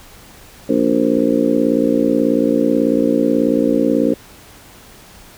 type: harmonic tone with a mistuned harmonic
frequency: 58.27 Hz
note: A#1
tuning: in tune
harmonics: 3 / 4 / 5 / 6 / 7 / 8 / 9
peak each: -27 / -18 / -16 / -23 / -27 / -20 / -20 dBFS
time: 0.69-4.14 s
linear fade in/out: 5 ms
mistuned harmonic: 7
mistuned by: -84 cents
effects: pink hiss -42 dBFS RMS until 5.37 s